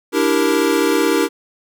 square chord, E half-diminished seventh, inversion third, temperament equal, 293.7 / 329.6 / 392 / 466.2 Hz, D4 / E4 / G4 / Bb4, 0 / 0 / 0 / 0 cents, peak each -20 dBFS, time 0.12-1.29 s, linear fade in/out 50 ms, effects none

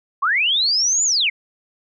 sine linear two-way sweep, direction up then down, 1021 to 7140 to 2002 Hz, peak -15 dBFS, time 0.22-1.3 s, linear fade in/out 10 ms, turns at 1.04 s, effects none

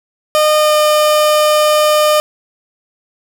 30% pulse tone with pitch glide, 610 to 606.1 Hz, D#5 to D#5, -34 to -46 cents, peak -6 dBFS, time 0.35-2.2 s, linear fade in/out 0 ms, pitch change -12 cents, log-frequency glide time 0.57-0.75 s, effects none

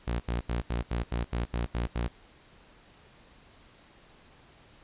sawtooth tone bursts, 58.8 Hz, A#1, 16 cents sharp, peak -24 dBFS, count 10, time 0.07-2.081 s, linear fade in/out 10 ms, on 130 ms, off 79 ms, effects pink hiss -57 dBFS RMS until 4.83 s + resampled to 8000 Hz

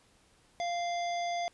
harmonic tone with a mistuned harmonic, 695 Hz, F5, 9 cents flat, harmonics 1 / 3 / 5 / 7 / 9, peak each -31 / -41 / -45 / -48 / -50 dBFS, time 0.6-1.48 s, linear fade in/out 0 ms, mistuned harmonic 5, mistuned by -17 cents, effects pink hiss -65 dBFS RMS until 1.53 s + resampled to 24000 Hz

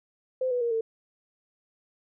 sine tone with pitch steps, 515 / 492.3 / 470.6 / 449.9 Hz, C5 / B4 / A#4 / A4, -28 / -6 / +16 / +39 cents, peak -24 dBFS, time 0.41-0.81 s, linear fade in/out 5 ms, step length 100 ms, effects none

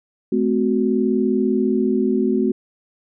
sine tone cluster, 215.3 / 255.6 / 370.4 Hz, A3 / C4 / F#4, -37 / -40 / +2 cents, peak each -20 dBFS, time 0.32-2.52 s, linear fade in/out 5 ms, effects none

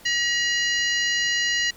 harmonic tone with a mistuned harmonic, 956 Hz, A#5, 43 cents sharp, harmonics 2 / 3 / 4 / 5 / 6 / 7, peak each -23 / -27 / -29 / -31 / -33 / -34 dBFS, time 0.05-1.71 s, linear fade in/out 10 ms, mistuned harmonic 4, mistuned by +110 cents, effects pink hiss -49 dBFS RMS until 1.76 s

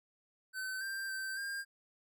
square tone with pitch steps, 1527 / 1579 / 1554 / 1604 Hz, G6 / G6 / G6 / G6, -46 / +12 / -16 / +39 cents, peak -38 dBFS, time 0.53-1.65 s, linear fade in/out 50 ms, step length 280 ms, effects none

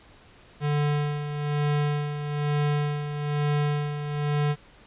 square tone with tremolo, 147.1 Hz, D3, 3 cents sharp, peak -22 dBFS, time 0.6-4.56 s, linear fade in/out 50 ms, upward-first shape sine, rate 1.1 Hz, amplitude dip 60%, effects pink hiss -53 dBFS RMS until 4.86 s + resampled to 8000 Hz

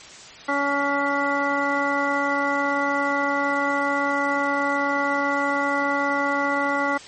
harmonic tone, 282.4 Hz, C#4, 32 cents sharp, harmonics 1 / 2 / 3 / 4 / 5 / 7, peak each -27 / -27 / -27 / -27 / -27 / -27 dBFS, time 0.48-6.98 s, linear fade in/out 10 ms, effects white hiss -42 dBFS RMS until 7.07 s + MP3 32 kbps

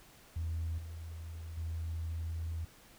sine tone with level steps, 82 Hz, E2, 9 cents flat, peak -32 / -41 / -34 dBFS, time 0.36-2.65 s, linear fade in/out 5 ms, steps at 0.78 / 1.57 s, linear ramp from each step 5 ms, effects tanh soft clip ceiling -30 dBFS + pink hiss -59 dBFS RMS until 2.98 s

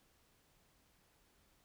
silence, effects pink hiss -72 dBFS RMS until 1.64 s

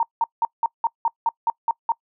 sine tone bursts, 921 Hz, A#5, 21 cents flat, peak -16 dBFS, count 10, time 0-1.92 s, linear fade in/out 2 ms, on 30 ms, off 180 ms, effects noise-tail reverb RT60 0.1 s tail -25 dB re dry

